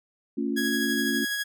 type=chord; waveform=sine; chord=A augmented; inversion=none; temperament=equal with one note detuned; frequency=224.6 / 277.2 / 349.2 Hz; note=A3 / C#4 / E#4; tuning=+36 / 0 / 0 cents; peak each=-29 / -28 / -32 dBFS; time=0.37-1.25 s; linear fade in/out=10 ms
type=tone with tremolo; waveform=sawtooth; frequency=1661.2 Hz; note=G#6; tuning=in tune; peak=-22 dBFS; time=0.56-1.44 s; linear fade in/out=20 ms; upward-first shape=sine; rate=12 Hz; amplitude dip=30%
effects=none